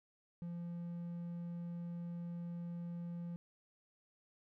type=tone; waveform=triangle; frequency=172.1 Hz; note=F3; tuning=25 cents flat; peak=-39 dBFS; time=0.42-3.36 s; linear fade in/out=0 ms; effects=none